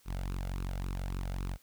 sawtooth tone with flanger, 46.06 Hz, F#1, 7 cents flat, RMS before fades -36 dBFS, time 0.05-1.58 s, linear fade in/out 50 ms, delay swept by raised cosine 0.74 to 1.45 ms, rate 3.6 Hz, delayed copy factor +0.65, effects white hiss -65 dBFS RMS until 1.62 s

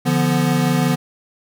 square chord, B diminished, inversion first, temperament equal with one note detuned, 146.83 / 172.51 / 246.9 Hz, D3 / F3 / B3, 0 / -21 / 0 cents, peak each -20 dBFS, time 0.05-0.96 s, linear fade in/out 20 ms, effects none

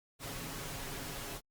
pink noise with comb filter, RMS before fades -42 dBFS, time 0.19-1.41 s, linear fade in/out 50 ms, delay 7.2 ms, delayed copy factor +0.55, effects Opus 48 kbps

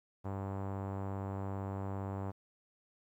sawtooth tone with low-pass filter, 97.6 Hz, G2, 7 cents flat, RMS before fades -39 dBFS, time 0.24-2.32 s, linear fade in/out 20 ms, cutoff 960 Hz, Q 1.7, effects 12-bit

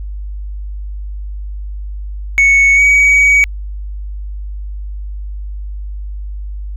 sine tone with pitch glide, 2216 to 2261 Hz, C#7 to C#7, -1 to +34 cents, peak -3 dBFS, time 2.38-3.44 s, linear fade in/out 0 ms, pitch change +35 cents, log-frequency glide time 2.75-2.81 s, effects tanh soft clip ceiling -5 dBFS + added 50 Hz sine -21 dBFS peak until 6.76 s

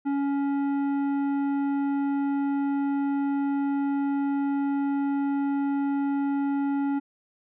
sine tone with tanh clipping, 280 Hz, C#4, 18 cents sharp, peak -25 dBFS, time 0.05-7 s, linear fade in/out 20 ms, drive 11 dB, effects none

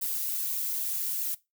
violet noise with flanger, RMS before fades -31 dBFS, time 0.01-1.35 s, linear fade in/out 10 ms, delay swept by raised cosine 1.1 to 4.9 ms, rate 2.5 Hz, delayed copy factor +0.8, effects noise-tail reverb RT60 0.2 s tail -19 dB re dry

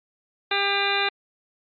harmonic tone, 399.3 Hz, G4, 32 cents sharp, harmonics 1 / 2 / 3 / 4 / 5 / 6 / 7 / 9 / 10, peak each -30 / -28 / -31 / -28 / -31 / -28 / -32 / -29 / -31 dBFS, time 0.51-1.09 s, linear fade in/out 5 ms, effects Opus 48 kbps

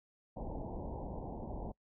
pink low-pass noise, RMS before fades -42 dBFS, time 0.36-1.72 s, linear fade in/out 10 ms, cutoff 950 Hz, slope 96 dB/octave, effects noise-tail reverb RT60 0.1 s tail -24 dB re dry

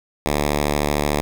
5% pulse tone, 73.42 Hz, D2, in tune, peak -7 dBFS, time 0.26-1.21 s, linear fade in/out 0 ms, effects none

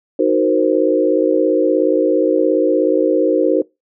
sine chord, C half-diminished seventh, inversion first, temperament equal, 311.1 / 370 / 466.2 / 523.3 Hz, Eb4 / Gb4 / Bb4 / C5, 0 / 0 / 0 / 0 cents, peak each -17 dBFS, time 0.19-3.62 s, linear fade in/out 5 ms, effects noise-tail reverb RT60 0.2 s tail -22 dB re dry

